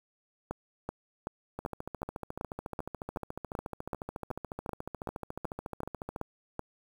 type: two click trains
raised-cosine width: 1 ms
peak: -23 / -20 dBFS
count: 65 / 17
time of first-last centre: 1.59-6.161 / 0.51-6.594 s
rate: 14 / 2.63 Hz
effects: 8-bit